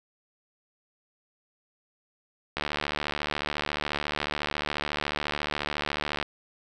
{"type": "click train", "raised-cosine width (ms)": 0.3, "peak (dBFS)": -12, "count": 272, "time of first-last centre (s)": [2.57, 6.227], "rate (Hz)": 74.1, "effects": []}